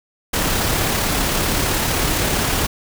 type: noise with amplitude modulation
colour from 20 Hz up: pink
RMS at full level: -18 dBFS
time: 0.33-2.67 s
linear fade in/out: 10 ms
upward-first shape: sine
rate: 35.5 Hz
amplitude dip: 25%
effects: none